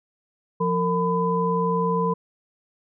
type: tone cluster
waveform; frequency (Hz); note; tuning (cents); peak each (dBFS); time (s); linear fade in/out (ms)
sine; 174.3 / 457.3 / 1004; F3 / A#4 / B5; -3 / -33 / +28; -24; 0.6-2.14; 10
effects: none